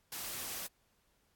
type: noise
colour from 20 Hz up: white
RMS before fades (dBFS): -41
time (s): 0.12-0.67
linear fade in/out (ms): 5
effects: pink hiss -74 dBFS RMS until 1.35 s + AAC 64 kbps